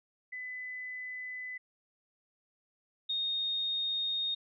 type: tone pair in turn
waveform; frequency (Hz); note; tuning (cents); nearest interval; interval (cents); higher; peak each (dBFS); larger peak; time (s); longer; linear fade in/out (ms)
sine; 2006 / 3702; B6 / A#7; +26 / -13; major seventh; 1061; second; -38 / -30; second; 0.32-1.58 / 3.09-4.35; neither; 10
effects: none